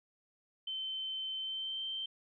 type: tone with pitch glide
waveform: sine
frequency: 3083 to 3124 Hz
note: G7 to G7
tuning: -29 to -7 cents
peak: -36 dBFS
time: 0.67-2.06 s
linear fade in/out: 5 ms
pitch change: +22 cents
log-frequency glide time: 1.39-1.81 s
effects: none